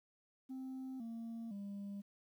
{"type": "tone with pitch steps", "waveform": "sine", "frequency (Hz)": [261.6, 229.1, 200.6], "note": ["C4", "A#3", "G3"], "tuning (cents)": [0, -30, 40], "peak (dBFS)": -40, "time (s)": [0.49, 2.02], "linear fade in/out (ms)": 20, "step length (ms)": 510, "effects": ["tanh soft clip ceiling -42 dBFS", "12-bit"]}